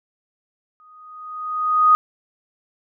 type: tone with exponential growth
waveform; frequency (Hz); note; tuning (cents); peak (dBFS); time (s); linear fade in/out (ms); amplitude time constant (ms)
sine; 1244.5; D#6; 0; -8; 0.8-1.95; 0; 250
effects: none